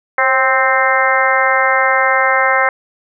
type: harmonic tone with a mistuned harmonic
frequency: 261.6 Hz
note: C4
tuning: in tune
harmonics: 2 / 3 / 4 / 5 / 6 / 7 / 8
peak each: -18 / -18 / -18 / -18 / -18 / -18 / -18 dBFS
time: 0.18-2.69 s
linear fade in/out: 2 ms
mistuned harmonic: 2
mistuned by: +40 cents
effects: none